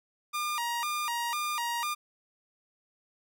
sawtooth tone with vibrato, 1067 Hz, C6, 34 cents sharp, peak -26 dBFS, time 0.33-1.95 s, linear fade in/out 20 ms, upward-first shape square, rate 2 Hz, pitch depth 210 cents each way, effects none

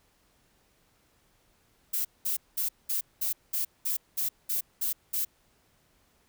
violet noise bursts, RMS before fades -29 dBFS, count 11, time 1.93-5.25 s, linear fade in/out 10 ms, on 120 ms, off 200 ms, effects pink hiss -67 dBFS RMS until 6.28 s

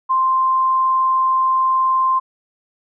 sine tone, 1046.5 Hz, C6, in tune, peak -13 dBFS, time 0.09-2.2 s, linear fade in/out 20 ms, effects none

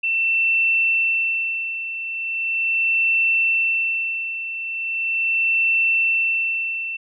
sine tone with tremolo, 2685 Hz, E7, 31 cents sharp, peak -15 dBFS, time 0.03-6.97 s, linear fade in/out 10 ms, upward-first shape sine, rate 0.39 Hz, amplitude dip 70%, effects none

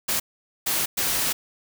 white noise bursts at uneven times, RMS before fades -24 dBFS, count 3, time 0.08-0.2 / 0.66-0.86 / 0.97-1.33 s, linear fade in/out 10 ms, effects none

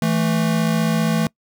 square tone pair together, 164.81 / 220 Hz, E3 / A3, 0 / 0 cents, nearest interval perfect fourth, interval 500 cents, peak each -20 dBFS, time 0.02-1.27 s, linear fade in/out 2 ms, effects noise-tail reverb RT60 0.1 s tail -24 dB re dry

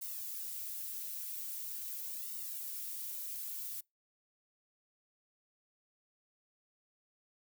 violet noise with flanger, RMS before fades -42 dBFS, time 0.01-3.81 s, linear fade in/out 10 ms, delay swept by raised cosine 1.2 to 5 ms, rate 0.43 Hz, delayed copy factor -0.9, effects noise-tail reverb RT60 0.2 s tail -26 dB re dry

